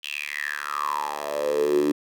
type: tone with high-pass filter sweep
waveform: 10% pulse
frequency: 73.42 Hz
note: D2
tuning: in tune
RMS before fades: -26 dBFS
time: 0.03-1.92 s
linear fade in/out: 10 ms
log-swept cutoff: 3000 to 300 Hz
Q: 9.4
effects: none